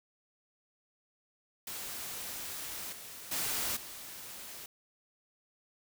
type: noise with level steps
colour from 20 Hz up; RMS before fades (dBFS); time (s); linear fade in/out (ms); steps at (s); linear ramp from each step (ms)
white; -41 / -47 / -34 / -46; 1.67-4.66; 2; 2.92 / 3.31 / 3.76; 10
effects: none